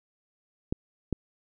clicks, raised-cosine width 3 ms, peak -14 dBFS, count 2, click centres 0.725 / 1.127 s, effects none

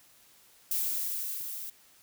violet noise with level ramp, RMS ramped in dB -29 to -40 dBFS, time 0.71-1.7 s, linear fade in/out 5 ms, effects white hiss -60 dBFS RMS until 2.02 s

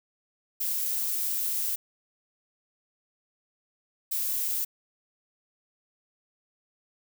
violet noise bursts at uneven times, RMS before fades -29 dBFS, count 2, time 0.6-1.76 / 4.11-4.65 s, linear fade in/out 10 ms, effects none

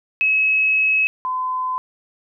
sine tone pair in turn, 2570 / 1019.9 Hz, E7 / C6, -45 / -45 cents, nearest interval octave + major third, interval 1600 cents, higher first, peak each -14 / -20 dBFS, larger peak first, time 0.21-1.07 / 1.25-1.78 s, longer first, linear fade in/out 0 ms, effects none

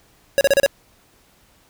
square tone bursts, 554.4 Hz, C#5, in tune, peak -12 dBFS, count 5, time 0.38-0.662 s, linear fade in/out 0 ms, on 30 ms, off 33 ms, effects pink hiss -56 dBFS RMS until 1.69 s

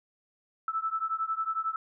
sine beating tone pair, 1311 / 1322 Hz, E6 / E6, -10 / +5 cents, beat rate 11 Hz, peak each -31 / -32 dBFS, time 0.68-1.76 s, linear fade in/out 2 ms, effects none

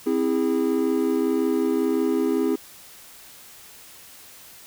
triangle chord, C augmented, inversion none, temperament just, 261.6 / 327 / 408.8 Hz, C4 / E4 / G#4, 0 / -14 / -27 cents, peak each -22 dBFS, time 0.06-2.56 s, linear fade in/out 10 ms, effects white hiss -46 dBFS RMS until 4.66 s

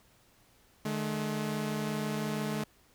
sawtooth tone pair together, 151.1 / 213.7 Hz, D3 / G#3, +50 / +50 cents, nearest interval tritone, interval 600 cents, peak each -32 / -29 dBFS, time 0.85-2.64 s, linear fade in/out 5 ms, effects pink hiss -64 dBFS RMS until 2.94 s

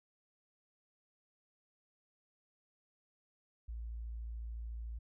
sine tone, 56.9 Hz, A#1, 41 cents flat, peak -40 dBFS, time 3.68-4.99 s, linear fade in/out 10 ms, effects none

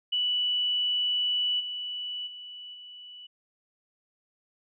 sine tone with level steps, 2960 Hz, F#7, in tune, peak -24 / -32 / -40 / -43 dBFS, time 0.12-3.27 s, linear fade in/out 10 ms, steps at 1.59 / 2.26 / 2.73 s, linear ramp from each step 20 ms, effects none

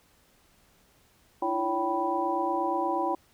sine tone cluster, 310.4 / 338.8 / 561 / 775 / 985 Hz, D#4 / E4 / C#5 / G5 / B5, -4 / +48 / +21 / -20 / -5 cents, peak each -37 / -31 / -34 / -30 / -30 dBFS, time 1.42-3.15 s, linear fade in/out 5 ms, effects pink hiss -63 dBFS RMS until 3.33 s

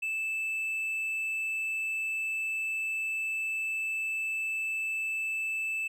triangle tone, 2633 Hz, E7, 3 cents flat, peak -28 dBFS, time 0.02-5.88 s, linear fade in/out 10 ms, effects none

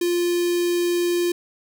square tone with notch filter, 349.2 Hz, F4, in tune, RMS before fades -21 dBFS, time 0.01-1.32 s, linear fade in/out 5 ms, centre 1200 Hz, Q 0.71, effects none

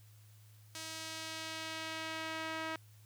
sawtooth tone with band-pass filter sweep, 320.1 Hz, D#4, 49 cents sharp, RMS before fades -42 dBFS, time 0.75-2.76 s, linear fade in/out 2 ms, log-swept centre 6200 to 1700 Hz, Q 0.8, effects added 106 Hz sine -57 dBFS peak until 3.05 s + white hiss -67 dBFS RMS until 3.05 s

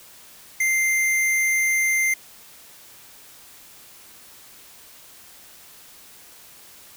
square tone, 2091 Hz, C7, 2 cents flat, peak -19 dBFS, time 0.6-2.14 s, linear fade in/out 5 ms, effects white hiss -47 dBFS RMS until 6.96 s

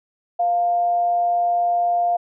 sine tone with amplitude modulation, 700 Hz, F5, 4 cents sharp, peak -15 dBFS, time 0.39-2.17 s, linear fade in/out 10 ms, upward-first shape sine, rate 204 Hz, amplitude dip 25%, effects none

